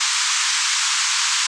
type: band-pass noise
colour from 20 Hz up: white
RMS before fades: -20 dBFS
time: 0-1.47 s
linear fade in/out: 10 ms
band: 970 to 7800 Hz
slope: 48 dB/octave
effects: resampled to 22050 Hz